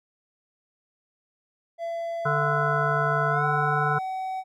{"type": "tone with pitch glide", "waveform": "triangle", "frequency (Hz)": [673, 755.4], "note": ["E5", "F#5"], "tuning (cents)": [36, 36], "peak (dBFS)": -26, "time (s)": [1.78, 4.44], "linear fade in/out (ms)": 50, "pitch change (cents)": 200, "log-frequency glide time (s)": [3.3, 3.45]}
{"type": "harmonic tone", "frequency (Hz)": 146.83, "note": "D3", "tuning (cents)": 0, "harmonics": [1, 3, 5, 7, 9, 10], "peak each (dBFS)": [-27, -31, -36, -30, -27, -28], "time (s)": [2.25, 3.99], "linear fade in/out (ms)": 10}
{"effects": []}